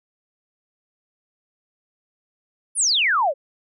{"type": "exponential sweep", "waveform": "sine", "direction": "down", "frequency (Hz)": [10430, 511], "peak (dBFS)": -16, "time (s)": [2.75, 3.34], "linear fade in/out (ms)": 50, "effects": []}